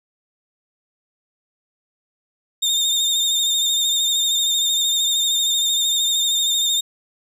30% pulse tone with vibrato, 3656 Hz, A#7, 34 cents flat, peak -14 dBFS, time 2.62-6.81 s, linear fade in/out 10 ms, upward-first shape sine, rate 13 Hz, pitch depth 36 cents each way, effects none

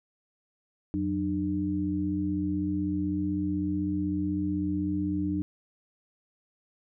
sine tone cluster, 87.8 / 183.7 / 299.7 Hz, F2 / F#3 / D4, +10 / -12 / +35 cents, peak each -34 / -32 / -28 dBFS, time 0.94-5.42 s, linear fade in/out 0 ms, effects none

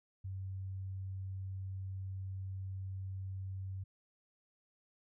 sine tone, 95.4 Hz, G2, 47 cents flat, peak -39 dBFS, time 0.24-3.84 s, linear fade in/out 10 ms, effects none

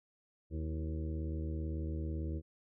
harmonic tone with a mistuned harmonic, 78 Hz, D#2, 5 cents sharp, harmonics 1 / 2 / 3 / 4 / 5 / 6 / 7, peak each -36 / -44 / -48 / -44 / -52 / -52 / -55 dBFS, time 0.5-2.42 s, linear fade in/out 50 ms, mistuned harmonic 4, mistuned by +60 cents, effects none

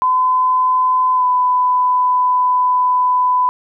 sine tone with pitch glide, 1016 to 1000.3 Hz, B5 to B5, +49 to +22 cents, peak -11 dBFS, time 0.02-3.49 s, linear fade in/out 0 ms, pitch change -27 cents, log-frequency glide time 1.14-1.25 s, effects none

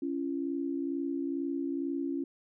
sine tone pair together, 277.2 / 339.4 Hz, C#4 / F4, 0 / -49 cents, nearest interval major third, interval 351 cents, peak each -32 / -35 dBFS, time 0.02-2.24 s, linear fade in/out 5 ms, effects none

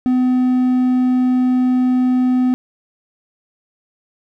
triangle tone, 252.9 Hz, B3, 41 cents sharp, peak -10 dBFS, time 0.06-2.54 s, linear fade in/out 0 ms, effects none

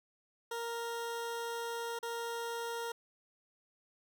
20% pulse tone with dropouts, 466.2 Hz, A#4, in tune, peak -32 dBFS, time 0.51-2.92 s, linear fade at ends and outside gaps 5 ms, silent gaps 1.99-2.028 s, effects none

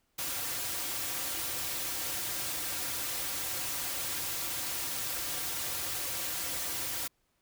white noise with comb filter, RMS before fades -35 dBFS, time 0.18-7.08 s, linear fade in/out 10 ms, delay 4.7 ms, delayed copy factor -0.65, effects pink hiss -75 dBFS RMS until 7.41 s

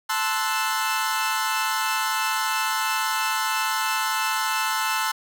sawtooth chord, F# half-diminished seventh, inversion first, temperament equal, 880 / 1046.5 / 1318.5 / 1480 Hz, A5 / C6 / E6 / F#6, 0 / 0 / 0 / 0 cents, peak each -23 / -25 / -24 / -26 dBFS, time 0.09-5.12 s, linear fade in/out 10 ms, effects none

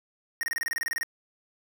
square tone bursts, 1860 Hz, A#6, 4 cents flat, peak -27 dBFS, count 13, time 0.41-1.031 s, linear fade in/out 0 ms, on 21 ms, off 29 ms, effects none

